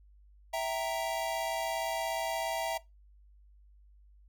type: chord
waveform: square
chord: E diminished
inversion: none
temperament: equal with one note detuned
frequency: 659.3 / 776.3 / 932.3 Hz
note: E5 / G5 / Bb5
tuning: 0 / -17 / 0 cents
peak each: -34 / -38 / -38 dBFS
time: 0.53-2.78 s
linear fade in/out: 10 ms
effects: noise-tail reverb RT60 0.2 s tail -20 dB re dry + added 50 Hz sine -56 dBFS peak until 4.28 s